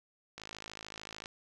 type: click train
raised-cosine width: 0.2 ms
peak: -26 dBFS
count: 48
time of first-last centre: 0.38-1.259 s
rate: 53.5 Hz
effects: none